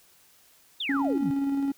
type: exponential sweep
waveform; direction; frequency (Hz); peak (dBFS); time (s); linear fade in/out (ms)
sine; down; 3797 to 134.7; -28; 0.8-1.31; 5
type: tone with tremolo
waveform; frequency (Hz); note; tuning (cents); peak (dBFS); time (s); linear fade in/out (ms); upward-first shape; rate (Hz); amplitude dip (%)
triangle; 277.2; C#4; 0; -21; 0.89-1.72; 5; square; 19; 25
effects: white hiss -59 dBFS RMS until 1.77 s